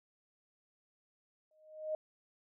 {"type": "tone with exponential growth", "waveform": "sine", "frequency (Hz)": 621, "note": "D#5", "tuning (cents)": -3, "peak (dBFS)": -31, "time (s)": [1.51, 1.95], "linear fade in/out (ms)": 2, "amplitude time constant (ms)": 95, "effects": []}